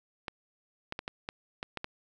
clicks, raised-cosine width 0.3 ms, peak -19 dBFS, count 8, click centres 0.282 / 0.924 / 0.991 / 1.079 / 1.289 / 1.629 / 1.773 / 1.844 s, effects none

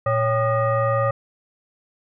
sine tone with frequency modulation, 554.4 Hz, C#5, in tune, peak -17 dBFS, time 0.06-1.11 s, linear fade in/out 5 ms, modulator 670 Hz, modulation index 1.2, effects none

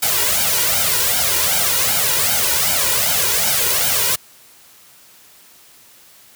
white noise with flanger, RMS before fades -17 dBFS, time 0.02-4.16 s, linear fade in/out 10 ms, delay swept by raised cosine 1.3 to 2.11 ms, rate 2.6 Hz, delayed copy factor +0.9, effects white hiss -47 dBFS RMS until 6.35 s + high-pass 60 Hz 12 dB/octave

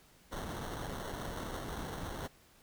pink noise with sample-and-hold, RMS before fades -41 dBFS, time 0.31-2.28 s, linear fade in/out 20 ms, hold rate 2450 Hz, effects pink hiss -63 dBFS RMS until 2.62 s

